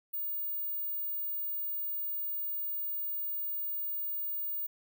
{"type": "tone", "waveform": "sine", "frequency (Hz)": 15520, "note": "B9", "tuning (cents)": -31, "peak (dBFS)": -32, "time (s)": [0.13, 4.67], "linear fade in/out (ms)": 10, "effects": []}